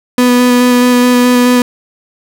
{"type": "tone with vibrato", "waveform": "35% pulse", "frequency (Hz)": 246.9, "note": "B3", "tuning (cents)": 0, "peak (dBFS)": -4, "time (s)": [0.18, 1.62], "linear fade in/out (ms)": 2, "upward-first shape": "square", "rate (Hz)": 4.7, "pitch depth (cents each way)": 9, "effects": []}